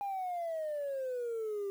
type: exponential sweep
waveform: sine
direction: down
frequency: 815 to 392 Hz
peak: -32 dBFS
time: 0.01-1.7 s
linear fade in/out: 0 ms
effects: tanh soft clip ceiling -32 dBFS + 10-bit